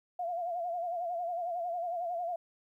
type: tone with vibrato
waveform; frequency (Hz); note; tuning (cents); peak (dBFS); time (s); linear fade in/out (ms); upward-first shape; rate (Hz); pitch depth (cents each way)
sine; 695; F5; -9; -32; 0.19-2.36; 5; sine; 11; 73
effects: 12-bit